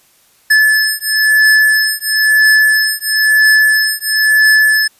square beating tone pair, 1732 / 1733 Hz, A6 / A6, -28 / -27 cents, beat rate 1 Hz, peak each -12 dBFS, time 0.5-4.88 s, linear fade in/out 10 ms, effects white hiss -51 dBFS RMS until 4.99 s + resampled to 32000 Hz

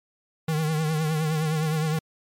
square tone with vibrato, 156.4 Hz, D#3, 9 cents sharp, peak -23 dBFS, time 0.48-1.99 s, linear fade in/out 5 ms, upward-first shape triangle, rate 9.7 Hz, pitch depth 69 cents each way, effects MP3 64 kbps

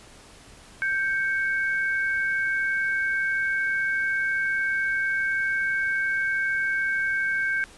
sine tone pair together, 1568 / 2217 Hz, G6 / C#7, 0 / 0 cents, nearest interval tritone, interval 600 cents, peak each -23 / -30 dBFS, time 0.82-7.64 s, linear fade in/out 0 ms, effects pink hiss -49 dBFS RMS until 7.77 s + resampled to 24000 Hz

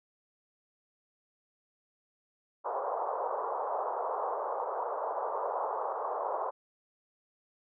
white band-pass noise, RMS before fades -34 dBFS, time 2.64-6.51 s, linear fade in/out 20 ms, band 440 to 1100 Hz, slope 48 dB/octave, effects none

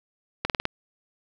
slowing click train, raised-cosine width 0.3 ms, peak -8 dBFS, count 5, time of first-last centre 0.45-0.654 s, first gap 48 ms, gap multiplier 1.04, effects none

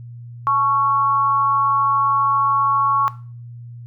sine tone with amplitude modulation, 1108.7 Hz, C#6, in tune, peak -11 dBFS, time 0.47-3.08 s, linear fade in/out 0 ms, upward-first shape sine, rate 245 Hz, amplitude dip 60%, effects noise-tail reverb RT60 0.4 s tail -17 dB re dry + added 119 Hz sine -33 dBFS peak until 3.86 s

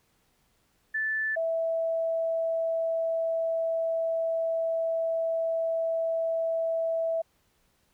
sine tone pair in turn, 1753 / 656.6 Hz, A6 / E5, -7 / -7 cents, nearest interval octave + perfect fourth, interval 1700 cents, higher first, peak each -26 / -25 dBFS, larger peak second, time 0.94-1.36 / 1.36-7.22 s, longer second, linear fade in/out 10 ms, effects pink hiss -69 dBFS RMS until 7.93 s

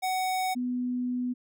square / sine tone pair in turn, 747 / 248.1 Hz, F#5 / B3, +16 / +8 cents, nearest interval octave + perfect fifth, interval 1908 cents, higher first, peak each -27 dBFS, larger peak neither, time 0.02-0.55 / 0.55-1.34 s, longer second, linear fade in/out 20 ms, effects none

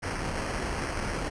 pink noise with sample-and-hold, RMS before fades -32 dBFS, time 0.02-1.3 s, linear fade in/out 20 ms, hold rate 3675 Hz, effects resampled to 22050 Hz

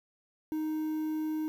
triangle tone with quantisation, 311.1 Hz, D#4, in tune, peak -28 dBFS, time 0.52-1.48 s, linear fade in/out 0 ms, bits 9, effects none

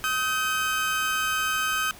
30% pulse tone pair together, 1264.1 / 1542 Hz, D#6 / G6, +27 / -29 cents, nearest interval minor third, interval 344 cents, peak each -24 dBFS, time 0.04-1.91 s, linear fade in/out 0 ms, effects pink hiss -46 dBFS RMS until 1.99 s

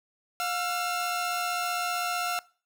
sawtooth tone pair together, 712 / 1348.4 Hz, F5 / E6, +33 / +39 cents, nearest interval major seventh, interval 1106 cents, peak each -27 dBFS, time 0.4-2.39 s, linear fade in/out 0 ms, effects noise-tail reverb RT60 0.4 s tail -22 dB re dry

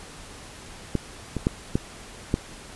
clicks, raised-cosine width 3 ms, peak -9 / -14 / -7 / -8 / -7 dBFS, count 5, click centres 0.953 / 1.367 / 1.469 / 1.755 / 2.341 s, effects pink hiss -43 dBFS RMS until 2.75 s + resampled to 24000 Hz

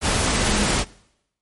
sine tone in noise, 207.3 Hz, G#3, 3 cents flat, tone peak -23 dBFS, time 0.47-0.69 s, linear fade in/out 50 ms, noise pink, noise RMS -20 dBFS, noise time 0.01-0.85 s, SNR -6 dB, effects noise-tail reverb RT60 0.8 s tail -22 dB re dry + MP3 48 kbps

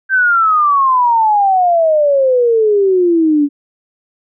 sine exponential sweep, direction down, 1573 to 282.4 Hz, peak -8 dBFS, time 0.09-3.49 s, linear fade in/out 50 ms, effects none

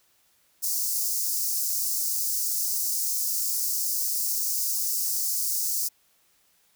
white high-pass noise, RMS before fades -27 dBFS, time 0.62-5.89 s, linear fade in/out 20 ms, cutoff 4900 Hz, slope 48 dB/octave, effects white hiss -65 dBFS RMS until 6.75 s

